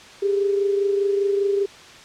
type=tone pair together; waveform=sine; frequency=398.1 / 423.1 Hz; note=G4 / G#4; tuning=+27 / +32 cents; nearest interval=minor second; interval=105 cents; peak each=-18 / -28 dBFS; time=0.22-1.66 s; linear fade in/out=10 ms; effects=white hiss -43 dBFS RMS until 2.04 s + low-pass 5000 Hz 12 dB/octave